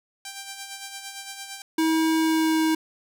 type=tone with tremolo; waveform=5% pulse; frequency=787 Hz; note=G5; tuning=7 cents sharp; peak=-22 dBFS; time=0.25-1.62 s; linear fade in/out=2 ms; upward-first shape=sine; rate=8.8 Hz; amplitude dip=50%
type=tone with pitch glide; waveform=square; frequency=320.7 to 317.9 Hz; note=E4 to D#4; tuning=-48 to +37 cents; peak=-20 dBFS; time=1.78-2.75 s; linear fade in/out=5 ms; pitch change=-15 cents; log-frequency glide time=2.19-2.62 s
effects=none